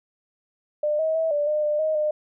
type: tone with pitch steps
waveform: sine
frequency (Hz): 599 / 636 / 647 / 586 / 605 / 598 / 626 / 606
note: D5 / D#5 / E5 / D5 / D#5 / D5 / D#5 / D#5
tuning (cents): +34 / +38 / -32 / -4 / -49 / +31 / +10 / -46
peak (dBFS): -20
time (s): 0.83-2.11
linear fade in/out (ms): 5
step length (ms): 160
effects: none